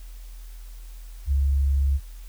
sine tone, 69.1 Hz, C#2, 5 cents flat, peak -18 dBFS, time 1.26-2 s, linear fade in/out 50 ms, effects added 41 Hz sine -37 dBFS peak until 2.28 s + white hiss -54 dBFS RMS until 2.28 s

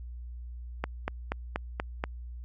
click train, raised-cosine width 0.5 ms, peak -14 dBFS, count 6, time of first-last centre 0.84-2.039 s, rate 4.17 Hz, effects added 60 Hz sine -38 dBFS peak until 2.44 s + MP3 64 kbps

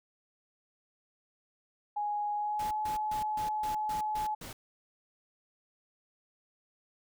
sine tone with pitch glide, 831 to 853.4 Hz, G#5 to G#5, +1 to +47 cents, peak -30 dBFS, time 1.96-4.35 s, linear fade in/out 10 ms, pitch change +46 cents, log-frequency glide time 2.35-2.75 s
pink noise bursts, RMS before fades -44 dBFS, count 8, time 2.59-4.53 s, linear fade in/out 5 ms, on 120 ms, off 140 ms
effects none

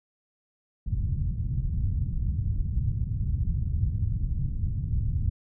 white low-pass noise, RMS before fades -27 dBFS, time 0.86-5.3 s, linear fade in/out 5 ms, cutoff 120 Hz, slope 24 dB/octave, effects none

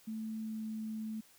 sine tone with pitch glide, 220 to 218.6 Hz, A3 to A3, 0 to -11 cents, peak -37 dBFS, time 0.07-1.21 s, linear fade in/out 10 ms, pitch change -11 cents, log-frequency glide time 0.34-0.67 s, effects white hiss -63 dBFS RMS until 1.38 s

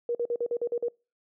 sine tone bursts, 475.9 Hz, A#4, 36 cents sharp, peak -25 dBFS, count 8, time 0.09-0.884 s, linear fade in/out 2 ms, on 59 ms, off 46 ms, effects noise-tail reverb RT60 0.3 s tail -26 dB re dry

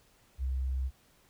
sine tone, 65.41 Hz, C2, in tune, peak -28 dBFS, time 0.38-0.91 s, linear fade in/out 50 ms, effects tanh soft clip ceiling -25 dBFS + pink hiss -65 dBFS RMS until 1.29 s

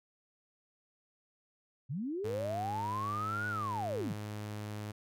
sine linear two-way sweep, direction up then down, 115.8 to 1480 to 115.8 Hz, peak -34 dBFS, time 1.89-4.14 s, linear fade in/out 20 ms, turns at 3.48 s
sawtooth tone with pitch glide, 103.83 to 105.22 Hz, G#2 to G#2, 0 to +23 cents, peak -35 dBFS, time 2.24-4.92 s, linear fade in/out 10 ms, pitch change +23 cents, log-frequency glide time 2.61-3.54 s
effects none

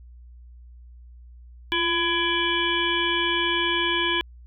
harmonic tone with a mistuned harmonic, 335 Hz, E4, 28 cents sharp, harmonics 1 / 3 / 5 / 7 / 9 / 10, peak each -28 / -28 / -28 / -28 / -28 / -28 dBFS, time 1.72-4.21 s, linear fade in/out 0 ms, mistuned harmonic 1, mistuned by +49 cents, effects added 60 Hz sine -43 dBFS peak until 4.46 s

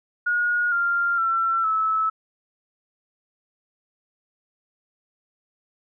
sine tone with pitch steps, 1441 / 1393.5 / 1347.6 / 1303.2 Hz, F#6 / F6 / E6 / E6, -46 / -4 / +38 / -20 cents, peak -19 dBFS, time 0.26-2.1 s, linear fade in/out 10 ms, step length 460 ms, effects none

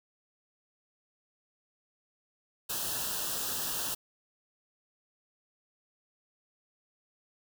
white band-stop noise, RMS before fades -34 dBFS, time 2.69-3.95 s, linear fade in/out 10 ms, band 1800 to 2600 Hz, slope 96 dB/octave, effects none

